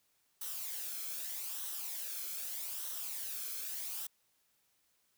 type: noise with flanger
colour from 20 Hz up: blue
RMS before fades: -41 dBFS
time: 0.41-4.07 s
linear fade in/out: 5 ms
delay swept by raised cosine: 0.42 to 1.08 ms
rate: 0.81 Hz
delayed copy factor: -0.55
effects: white hiss -75 dBFS RMS until 5.17 s